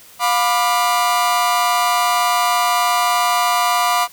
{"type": "chord", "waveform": "40% pulse", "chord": "B diminished", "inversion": "second", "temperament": "just", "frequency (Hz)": [711.2, 987.8, 1185.3], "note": ["F5", "B5", "D6"], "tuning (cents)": [31, 0, 16], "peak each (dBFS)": -18, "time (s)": [0.19, 4.08], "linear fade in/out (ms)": 50, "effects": ["white hiss -44 dBFS RMS until 4.12 s"]}